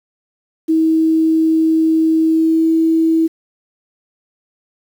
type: tone with pitch glide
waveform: sine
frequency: 320.6 to 324.5 Hz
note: E4 to E4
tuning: -48 to -27 cents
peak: -10 dBFS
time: 0.68-3.28 s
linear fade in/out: 20 ms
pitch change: +21 cents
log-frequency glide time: 2.21-2.72 s
effects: 7-bit